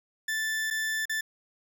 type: tone with dropouts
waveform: 40% pulse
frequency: 1760 Hz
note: A6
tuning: in tune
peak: -27 dBFS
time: 0.28-1.21 s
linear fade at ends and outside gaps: 5 ms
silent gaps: 0.703-0.708 / 1.055-1.095 s
effects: none